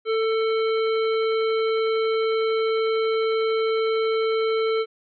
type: harmonic tone with a mistuned harmonic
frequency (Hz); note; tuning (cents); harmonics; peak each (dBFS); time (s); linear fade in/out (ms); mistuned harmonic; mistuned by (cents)
444.5; A4; +18; 1 / 3 / 5 / 7 / 9; -20 / -30 / -34 / -37 / -39; 0.05-4.86; 50; 9; +19
effects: none

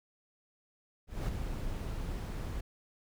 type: noise with ADSR envelope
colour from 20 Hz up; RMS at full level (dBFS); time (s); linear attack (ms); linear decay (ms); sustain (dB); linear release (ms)
brown; -32; 1.07-2.61; 210; 13; -5; 9
effects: none

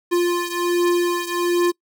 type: beating tone pair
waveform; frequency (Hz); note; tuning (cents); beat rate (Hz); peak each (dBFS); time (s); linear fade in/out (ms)
square; 349.2 / 350.5; F4 / F4; 0 / +6; 1.3; -20 / -23; 0.11-1.72; 20
effects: noise-tail reverb RT60 0.1 s tail -24 dB re dry

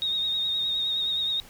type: tone with vibrato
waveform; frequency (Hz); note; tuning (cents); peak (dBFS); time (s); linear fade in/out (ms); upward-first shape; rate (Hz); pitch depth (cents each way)
sine; 3725; A#7; -2; -24; 0.02-1.4; 0; sine; 9.6; 33
effects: pink hiss -50 dBFS RMS until 1.49 s

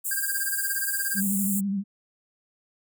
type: high-pass noise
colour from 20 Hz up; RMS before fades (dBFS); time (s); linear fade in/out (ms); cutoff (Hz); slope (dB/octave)
pink; -29; 0.04-1.61; 20; 7300; 96
type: tone with tremolo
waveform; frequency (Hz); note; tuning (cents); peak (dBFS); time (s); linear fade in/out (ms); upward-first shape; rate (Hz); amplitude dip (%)
square; 1600; G6; +35; -27; 0.11-1.21; 2; sine; 17; 95
type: tone with vibrato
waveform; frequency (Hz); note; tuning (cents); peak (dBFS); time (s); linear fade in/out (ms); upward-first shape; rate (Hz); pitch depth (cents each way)
sine; 197.9; G3; +17; -24; 1.14-1.84; 50; sine; 12; 51
effects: none

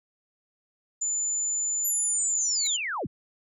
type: tone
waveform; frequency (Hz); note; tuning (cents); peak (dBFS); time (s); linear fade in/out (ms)
sine; 7040; A8; 0; -25; 1.01-2.77; 10
type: linear sweep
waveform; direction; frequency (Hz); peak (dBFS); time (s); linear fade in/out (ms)
sine; down; 11920 to 56.6; -28; 1.84-3.07; 10
type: tone with exponential growth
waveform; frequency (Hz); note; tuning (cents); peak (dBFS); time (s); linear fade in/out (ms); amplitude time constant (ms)
sawtooth; 2217; C#7; 0; -29; 2.57-2.67; 2; 20
effects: none

